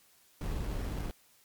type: noise with sample-and-hold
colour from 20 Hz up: brown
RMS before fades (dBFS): -35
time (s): 0.41-1.11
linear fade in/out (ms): 0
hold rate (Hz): 3675
effects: white hiss -64 dBFS RMS until 1.44 s + MP3 96 kbps